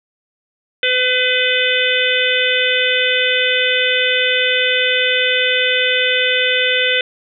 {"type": "harmonic tone", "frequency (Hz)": 505, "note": "B4", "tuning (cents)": 39, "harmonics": [1, 3, 4, 5, 6, 7], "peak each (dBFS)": [-20, -20, -20, -20, -20, -20], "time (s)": [0.83, 7.01], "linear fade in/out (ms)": 2, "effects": []}